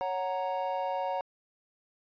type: chord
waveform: triangle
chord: F# major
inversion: second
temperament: equal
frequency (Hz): 554.4 / 740 / 932.3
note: C#5 / F#5 / A#5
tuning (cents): 0 / 0 / 0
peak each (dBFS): -32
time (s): 0.01-1.21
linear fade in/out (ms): 0
effects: resampled to 11025 Hz